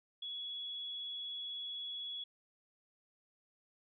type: tone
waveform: sine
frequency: 3371 Hz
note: G#7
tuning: 25 cents sharp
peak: -40 dBFS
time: 0.22-2.24 s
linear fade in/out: 5 ms
effects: none